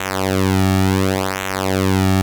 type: tone with flanger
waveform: sawtooth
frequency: 95.3 Hz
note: G2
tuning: 48 cents flat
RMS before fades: -17 dBFS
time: 0-2.22 s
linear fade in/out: 5 ms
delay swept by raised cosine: 0.2 to 2 ms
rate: 0.7 Hz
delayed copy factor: -0.95
effects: 8-bit